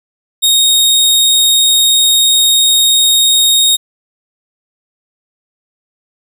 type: tone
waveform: sawtooth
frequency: 3729 Hz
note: A#7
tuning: in tune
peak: -4 dBFS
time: 0.42-3.77 s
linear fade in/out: 20 ms
effects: none